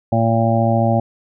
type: harmonic tone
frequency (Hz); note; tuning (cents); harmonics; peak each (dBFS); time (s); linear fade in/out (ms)
114.2; A#2; -35; 1 / 2 / 3 / 5 / 6 / 7; -17 / -19 / -26 / -20 / -21 / -22; 0.12-1; 5
effects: none